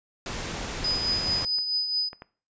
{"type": "noise", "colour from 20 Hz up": "pink", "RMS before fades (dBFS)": -33, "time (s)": [0.26, 1.45], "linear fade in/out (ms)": 2}
{"type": "tone with tremolo", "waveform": "sine", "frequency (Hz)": 4990, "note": "D#8", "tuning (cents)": 4, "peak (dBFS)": -22, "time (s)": [0.84, 2.09], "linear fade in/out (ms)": 5, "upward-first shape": "triangle", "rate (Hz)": 4.6, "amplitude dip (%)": 60}
{"type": "clicks", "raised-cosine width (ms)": 0.5, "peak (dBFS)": [-30, -31, -26, -25], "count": 4, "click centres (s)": [1.281, 1.586, 2.131, 2.221]}
{"effects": ["noise-tail reverb RT60 0.4 s tail -20 dB re dry", "resampled to 16000 Hz"]}